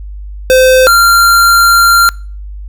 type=tone pair in turn; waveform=square; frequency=516 / 1383.5 Hz; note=C5 / F6; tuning=-24 / -17 cents; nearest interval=octave + perfect fourth; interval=1707 cents; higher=second; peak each=-4 dBFS; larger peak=neither; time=0.5-0.87 / 0.87-2.09 s; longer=second; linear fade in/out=0 ms; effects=noise-tail reverb RT60 0.4 s tail -25 dB re dry + added 50 Hz sine -22 dBFS peak until 2.68 s

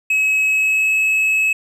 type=tone with pitch glide; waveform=triangle; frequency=2564 to 2580 Hz; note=E7 to E7; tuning=-49 to -38 cents; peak=-12 dBFS; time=0.1-1.53 s; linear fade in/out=5 ms; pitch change=+11 cents; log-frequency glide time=0.45-0.92 s; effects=none

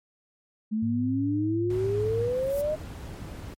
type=exponential sweep; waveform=sine; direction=up; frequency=212 to 626 Hz; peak=-24 dBFS; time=0.71-2.76 s; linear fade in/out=20 ms
type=tone with pitch glide; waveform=sine; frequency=107.2 to 106.4 Hz; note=A2 to G#2; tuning=-45 to +42 cents; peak=-29 dBFS; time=0.82-2.28 s; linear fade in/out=5 ms; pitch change=-13 cents; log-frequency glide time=1.16-1.83 s
type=noise; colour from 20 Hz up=brown; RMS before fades=-34 dBFS; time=1.7-3.54 s; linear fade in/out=2 ms
type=noise with exponential growth; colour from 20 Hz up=violet; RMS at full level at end=-38 dBFS; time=2.2-2.61 s; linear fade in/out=1 ms; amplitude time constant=87 ms
effects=high-pass 60 Hz 12 dB/octave + MP3 64 kbps

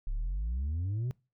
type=exponential sweep; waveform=sine; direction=up; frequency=32.7 to 130.81 Hz; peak=-27 dBFS; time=0.07-1.11 s; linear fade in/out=0 ms; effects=noise-tail reverb RT60 0.3 s tail -25 dB re dry + tanh soft clip ceiling -29 dBFS

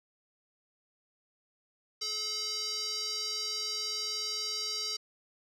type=tone with band-pass filter; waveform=square; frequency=429.7 Hz; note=A4; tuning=41 cents flat; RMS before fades=-35 dBFS; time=2.01-4.97 s; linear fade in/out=10 ms; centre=5100 Hz; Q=7.9; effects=none

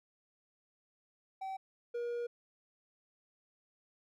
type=tone pair in turn; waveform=triangle; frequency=768 / 476.5 Hz; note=G5 / A#4; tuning=-36 / +38 cents; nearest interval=minor sixth; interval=826 cents; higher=first; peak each=-36 / -33 dBFS; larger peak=second; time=1.41-1.57 / 1.94-2.27 s; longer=second; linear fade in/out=10 ms; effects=none

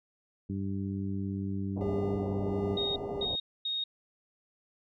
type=harmonic tone; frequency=97.7 Hz; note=G2; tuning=5 cents flat; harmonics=1 / 2 / 3 / 4; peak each=-35 / -34 / -39 / -46 dBFS; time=0.49-2.77 s; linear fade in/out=10 ms
type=low-pass noise; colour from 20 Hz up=white; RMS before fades=-39 dBFS; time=1.76-3.36 s; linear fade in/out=10 ms; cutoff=810 Hz; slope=48 dB/octave
type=tone with tremolo; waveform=triangle; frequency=402.8 Hz; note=G4; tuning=47 cents sharp; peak=-29 dBFS; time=1.81-3.25 s; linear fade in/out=0 ms; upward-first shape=sine; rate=1.4 Hz; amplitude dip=50%
type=tone bursts; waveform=sine; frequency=3729 Hz; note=A#7; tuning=in tune; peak=-30 dBFS; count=3; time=2.77-3.84 s; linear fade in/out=5 ms; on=190 ms; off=250 ms
effects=none

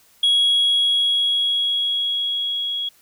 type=tone with level ramp; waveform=sine; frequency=3322 Hz; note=G#7; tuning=in tune; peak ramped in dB=-11 to -22 dBFS; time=0.23-2.89 s; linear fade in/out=5 ms; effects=tanh soft clip ceiling -12 dBFS + white hiss -55 dBFS RMS until 3.01 s

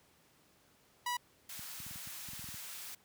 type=tone; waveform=sawtooth; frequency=976 Hz; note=B5; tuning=21 cents flat; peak=-30 dBFS; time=1.06-1.17 s; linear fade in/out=5 ms
type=high-pass noise; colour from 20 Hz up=white; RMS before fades=-46 dBFS; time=1.49-2.95 s; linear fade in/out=5 ms; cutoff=970 Hz; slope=12 dB/octave
type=clicks; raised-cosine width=5 ms; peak=-38 dBFS; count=12; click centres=1.593 / 1.802 / 1.865 / 1.91 / 1.958 / 2.073 / 2.287 / 2.333 / 2.394 / 2.442 / 2.488 / 2.543 s
effects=pink hiss -67 dBFS RMS until 3.04 s + high-pass 80 Hz 12 dB/octave

